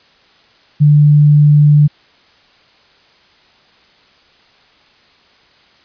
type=tone; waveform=sine; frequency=147.9 Hz; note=D3; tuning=13 cents sharp; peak=-4 dBFS; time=0.8-1.88 s; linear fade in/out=20 ms; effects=white hiss -49 dBFS RMS until 5.84 s + resampled to 11025 Hz